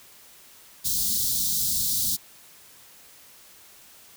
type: band-stop noise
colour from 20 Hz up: white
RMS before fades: -25 dBFS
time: 0.84-2.17 s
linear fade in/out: 20 ms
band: 250 to 3700 Hz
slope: 48 dB/octave
effects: white hiss -51 dBFS RMS until 4.16 s